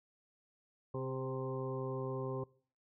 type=harmonic tone with a mistuned harmonic; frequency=130.81 Hz; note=C3; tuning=in tune; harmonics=1 / 2 / 3 / 4 / 6 / 7 / 8; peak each=-40 / -46 / -41 / -44 / -55 / -53 / -48 dBFS; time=0.94-2.44 s; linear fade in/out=5 ms; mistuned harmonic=3; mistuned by=+20 cents; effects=noise-tail reverb RT60 0.5 s tail -23 dB re dry